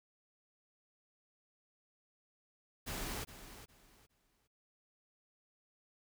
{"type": "noise with echo", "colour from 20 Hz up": "pink", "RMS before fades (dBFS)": -41, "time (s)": [2.86, 3.25], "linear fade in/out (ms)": 20, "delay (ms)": 410, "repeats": 3, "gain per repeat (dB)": -12, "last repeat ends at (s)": 4.48, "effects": []}